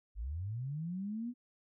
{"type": "linear sweep", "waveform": "sine", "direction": "up", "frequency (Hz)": [46.25, 249.2], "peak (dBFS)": -36, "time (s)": [0.15, 1.34], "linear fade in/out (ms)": 50, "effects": []}